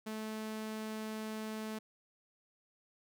sawtooth tone, 217.6 Hz, A3, 19 cents flat, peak -35 dBFS, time 0.06-1.79 s, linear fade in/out 10 ms, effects none

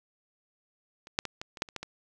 clicks, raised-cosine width 0.2 ms, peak -29 / -8 / -17 / -20 / -27 / -10 / -29 / -18 / -21 dBFS, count 9, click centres 1.071 / 1.189 / 1.253 / 1.415 / 1.572 / 1.621 / 1.688 / 1.763 / 1.83 s, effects none

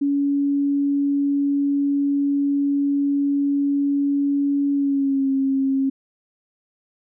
sine tone with pitch glide, 282.4 to 269.8 Hz, C#4 to C#4, +32 to -47 cents, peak -17 dBFS, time 0.01-5.9 s, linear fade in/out 10 ms, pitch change -79 cents, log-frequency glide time 4.73-5.3 s, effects none

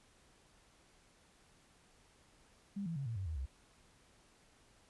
sine tone with pitch steps, 199.8 / 166.08 / 138.05 / 114.75 / 95.39 / 79.29 / 65.91 Hz, G3 / E3 / C#3 / A#2 / G2 / D#2 / C2, +33 / +13 / -7 / -27 / -47 / +33 / +13 cents, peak -37 dBFS, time 2.76-3.46 s, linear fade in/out 10 ms, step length 100 ms, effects pink hiss -67 dBFS RMS until 4.89 s + resampled to 24000 Hz

